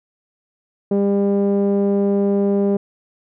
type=tone with low-pass filter; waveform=sawtooth; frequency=200 Hz; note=G3; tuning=35 cents sharp; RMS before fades=-17 dBFS; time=0.91-2.77 s; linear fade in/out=5 ms; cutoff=480 Hz; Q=2.2; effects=none